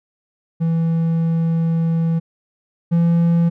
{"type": "tone pair in turn", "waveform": "triangle", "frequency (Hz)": [164.81, 169.05], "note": ["E3", "E3"], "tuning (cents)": [0, 44], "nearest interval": "unison", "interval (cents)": 44, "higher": "second", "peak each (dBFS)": [-13, -10], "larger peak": "second", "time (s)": [[0.6, 2.2], [2.91, 3.5]], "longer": "first", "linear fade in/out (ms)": 20, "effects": []}